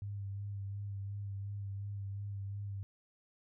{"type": "tone with vibrato", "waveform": "sine", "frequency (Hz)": 100, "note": "G2", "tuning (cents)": 35, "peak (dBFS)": -38, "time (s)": [0.02, 2.83], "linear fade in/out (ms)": 0, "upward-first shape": "sine", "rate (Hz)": 2.8, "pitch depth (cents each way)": 28, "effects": []}